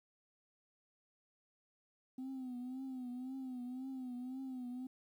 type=tone with vibrato; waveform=sine; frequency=255.5 Hz; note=C4; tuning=41 cents flat; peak=-39 dBFS; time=2.18-4.87 s; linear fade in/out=5 ms; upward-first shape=triangle; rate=1.9 Hz; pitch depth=85 cents each way; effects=tanh soft clip ceiling -40 dBFS + 12-bit